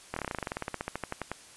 slowing click train, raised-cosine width 0.5 ms, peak -17 dBFS, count 23, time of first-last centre 0.14-1.316 s, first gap 24 ms, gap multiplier 1.07, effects white hiss -52 dBFS RMS until 1.56 s + resampled to 24000 Hz

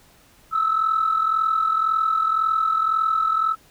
sine tone pair together, 1273.1 / 1315 Hz, D#6 / E6, +39 / -5 cents, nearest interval minor second, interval 56 cents, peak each -23 / -18 dBFS, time 0.51-3.56 s, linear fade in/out 50 ms, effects tanh soft clip ceiling -12 dBFS + pink hiss -54 dBFS RMS until 3.7 s

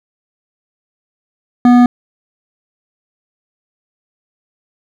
sine tone with hard clipping, 244.6 Hz, B3, 16 cents flat, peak -6 dBFS, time 1.65-1.86 s, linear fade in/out 2 ms, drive 11 dB, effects none

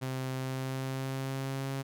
sawtooth tone with pitch glide, 130.7 to 135.62 Hz, C3 to C#3, -1 to -38 cents, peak -29 dBFS, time 0.01-1.83 s, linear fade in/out 20 ms, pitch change +63 cents, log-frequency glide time 0.34-1.69 s, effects none

